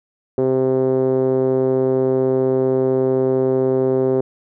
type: tone with low-pass filter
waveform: 5% pulse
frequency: 130.81 Hz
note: C3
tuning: in tune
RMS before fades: -17 dBFS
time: 0.38-4.21 s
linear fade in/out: 2 ms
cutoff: 420 Hz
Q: 3.4
effects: none